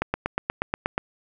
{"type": "click train", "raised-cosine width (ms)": 0.5, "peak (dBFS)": -8, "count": 9, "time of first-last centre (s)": [0.02, 0.979], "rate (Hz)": 8.34, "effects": []}